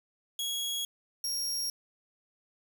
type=tone pair in turn; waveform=sawtooth; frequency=3322 / 5587 Hz; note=G#7 / F8; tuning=0 / 0 cents; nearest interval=major sixth; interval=900 cents; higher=second; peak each=-28 dBFS; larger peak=neither; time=0.39-0.85 / 1.24-1.7 s; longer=neither; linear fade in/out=2 ms; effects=9-bit